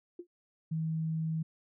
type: tone with exponential decay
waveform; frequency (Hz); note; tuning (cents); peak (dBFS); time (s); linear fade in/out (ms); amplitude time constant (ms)
sine; 350; F4; +4; -36; 0.19-0.27; 5; 17
type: tone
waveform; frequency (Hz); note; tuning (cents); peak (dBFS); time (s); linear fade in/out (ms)
sine; 160.2; E3; -49; -30; 0.71-1.43; 10
effects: none